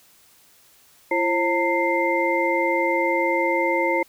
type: tone cluster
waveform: sine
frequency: 340 / 535 / 910 / 2094 Hz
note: F4 / C5 / A#5 / C7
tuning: -46 / +38 / -42 / +1 cents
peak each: -24 dBFS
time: 1.11-4.03 s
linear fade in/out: 5 ms
effects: white hiss -55 dBFS RMS until 4.08 s